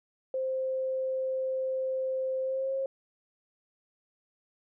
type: tone with pitch glide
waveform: sine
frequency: 523.3 to 537.1 Hz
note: C5 to C5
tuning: 0 to +45 cents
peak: -28 dBFS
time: 0.34-2.86 s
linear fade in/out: 2 ms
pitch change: +45 cents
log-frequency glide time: 2.42-2.73 s
effects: none